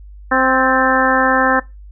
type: harmonic tone with a mistuned harmonic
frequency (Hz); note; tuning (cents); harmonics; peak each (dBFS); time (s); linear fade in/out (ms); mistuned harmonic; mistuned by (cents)
261.6; C4; 0; 1 / 2 / 3 / 4 / 5 / 6 / 7; -19 / -19 / -19 / -19 / -19 / -19 / -19; 0.31-1.6; 10; 7; -46
effects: noise-tail reverb RT60 0.2 s tail -19 dB re dry + added 50 Hz sine -34 dBFS peak until 1.91 s